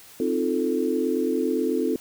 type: chord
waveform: sine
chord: F dominant seventh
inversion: second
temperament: equal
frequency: 261.6 / 311.1 / 349.2 / 440 Hz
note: C4 / Eb4 / F4 / A4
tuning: 0 / 0 / 0 / 0 cents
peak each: -26 / -28 / -27 / -26 dBFS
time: 0.2-1.96 s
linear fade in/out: 2 ms
effects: white hiss -48 dBFS RMS until 2 s